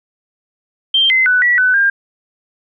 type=tone with pitch steps; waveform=sine; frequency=3157 / 2058 / 1491 / 1942 / 1503 / 1603 Hz; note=G7 / C7 / F#6 / B6 / F#6 / G6; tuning=+12 / -29 / +13 / -30 / +27 / +38 cents; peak=-9 dBFS; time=0.94-1.9 s; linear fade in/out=5 ms; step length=160 ms; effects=none